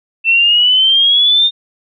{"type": "exponential sweep", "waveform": "sine", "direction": "up", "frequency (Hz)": [2667, 3658], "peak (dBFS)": -7, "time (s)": [0.24, 1.51], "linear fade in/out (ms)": 50, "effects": []}